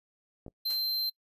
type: clicks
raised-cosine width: 2 ms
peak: -31 dBFS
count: 2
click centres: 0.464 / 0.481 s
type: tone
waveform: square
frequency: 4123 Hz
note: C8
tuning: 26 cents flat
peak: -29 dBFS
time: 0.65-1.1 s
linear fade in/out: 10 ms
type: noise with exponential decay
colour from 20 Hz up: white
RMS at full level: -42 dBFS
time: 0.7-0.9 s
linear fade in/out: 1 ms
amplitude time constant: 43 ms
effects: noise-tail reverb RT60 0.1 s tail -25 dB re dry + resampled to 32000 Hz